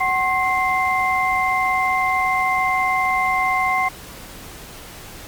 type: tone cluster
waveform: sine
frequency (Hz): 749 / 1070 / 2085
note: F#5 / C6 / C7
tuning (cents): +21 / +38 / -7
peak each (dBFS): -21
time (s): 0-3.89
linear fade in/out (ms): 10
effects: pink hiss -38 dBFS RMS until 5.27 s + Opus 48 kbps